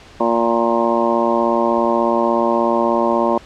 harmonic tone with a mistuned harmonic, 116.54 Hz, A#2, in tune, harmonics 2 / 3 / 4 / 5 / 6 / 7 / 8 / 9, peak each -21 / -20 / -26 / -19 / -25 / -26 / -21 / -23 dBFS, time 0.2-3.38 s, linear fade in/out 5 ms, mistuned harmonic 9, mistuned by +17 cents, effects pink hiss -42 dBFS RMS until 3.45 s + low-pass 5000 Hz 12 dB/octave

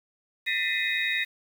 sine tone cluster, 1797 / 1962 / 2072 / 2502 / 3771 Hz, A6 / B6 / C7 / D#7 / A#7, +36 / -12 / -17 / +9 / +19 cents, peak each -31 dBFS, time 0.46-1.25 s, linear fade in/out 20 ms, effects 8-bit

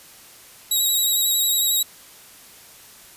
5% pulse tone with vibrato, 3837 Hz, A#7, 49 cents sharp, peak -10 dBFS, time 0.71-1.83 s, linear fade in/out 5 ms, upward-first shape triangle, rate 11 Hz, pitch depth 40 cents each way, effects white hiss -46 dBFS RMS until 3.16 s + resampled to 32000 Hz

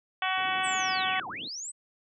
harmonic tone, 375.6 Hz, F#4, 26 cents sharp, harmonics 2 / 3 / 4 / 5 / 6 / 7 / 8 / 9, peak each -31 / -33 / -34 / -35 / -36 / -36 / -37 / -38 dBFS, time 0.22-1.2 s, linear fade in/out 2 ms
pink low-pass noise, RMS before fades -43 dBFS, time 0.37-1.48 s, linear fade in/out 5 ms, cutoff 450 Hz, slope 24 dB/octave
sine linear two-way sweep, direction down then up, 8372 to 698.5 to 8372 Hz, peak -35 dBFS, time 0.63-1.72 s, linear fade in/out 20 ms, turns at 1.28 s
effects high-pass 200 Hz 12 dB/octave

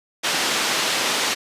white band-pass noise, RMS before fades -22 dBFS, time 0.23-1.35 s, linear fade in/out 20 ms, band 230 to 4900 Hz, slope 12 dB/octave, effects resampled to 32000 Hz

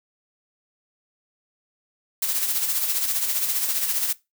blue noise with tremolo, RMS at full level -22 dBFS, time 2.22-4.13 s, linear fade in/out 5 ms, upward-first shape sine, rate 15 Hz, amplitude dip 50%, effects noise-tail reverb RT60 0.2 s tail -19 dB re dry

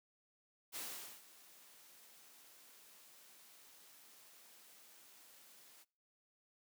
white noise with ADSR envelope, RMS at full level -44 dBFS, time 0.72-5.85 s, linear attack 42 ms, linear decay 450 ms, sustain -18 dB, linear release 27 ms, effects noise-tail reverb RT60 0.5 s tail -26 dB re dry + high-pass 200 Hz 12 dB/octave

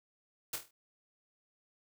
white noise with echo, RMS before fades -36 dBFS, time 0.53-0.56 s, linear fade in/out 5 ms, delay 25 ms, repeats 6, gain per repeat -6 dB, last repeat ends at 0.71 s, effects none

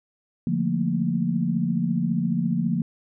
sine chord, Bb major seventh, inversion first, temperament just, 145.68 / 174.81 / 218.5 / 233.1 Hz, D3 / F3 / A3 / Bb3, -14 / +2 / -12 / 0 cents, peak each -29 / -24 / -29 / -26 dBFS, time 0.47-2.82 s, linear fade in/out 2 ms, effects none

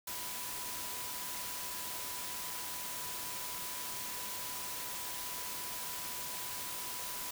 sine tone in noise, 990 Hz, B5, 4 cents sharp, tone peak -49 dBFS, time 0.07-7.31 s, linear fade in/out 5 ms, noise white, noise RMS -41 dBFS, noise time 0.07-7.31 s, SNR -11 dB, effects none

